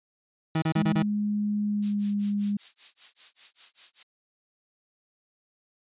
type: tone bursts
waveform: 30% pulse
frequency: 160 Hz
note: D#3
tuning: 49 cents sharp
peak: -20 dBFS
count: 5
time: 0.55-1.025 s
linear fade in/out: 5 ms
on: 71 ms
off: 30 ms
type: tone with pitch glide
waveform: sine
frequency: 207.7 to 204.1 Hz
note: G#3 to G#3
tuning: 0 to -30 cents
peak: -24 dBFS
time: 0.76-2.57 s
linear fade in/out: 5 ms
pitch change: -30 cents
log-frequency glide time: 1.65-2.08 s
type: noise with tremolo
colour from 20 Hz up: violet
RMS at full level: -33 dBFS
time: 1.82-4.03 s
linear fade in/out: 5 ms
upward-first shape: sine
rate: 5.1 Hz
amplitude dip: 100%
effects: resampled to 8000 Hz